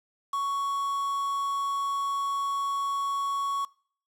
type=tone with quantisation; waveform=triangle; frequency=1114 Hz; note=C#6; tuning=8 cents sharp; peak=-24 dBFS; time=0.33-3.65 s; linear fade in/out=5 ms; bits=7; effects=noise-tail reverb RT60 0.5 s tail -23 dB re dry + low-pass 12000 Hz 12 dB/octave